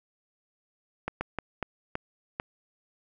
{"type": "slowing click train", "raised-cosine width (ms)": 0.5, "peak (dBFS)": -15, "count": 6, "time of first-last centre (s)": [1.08, 2.399], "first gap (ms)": 130, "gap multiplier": 1.36, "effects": []}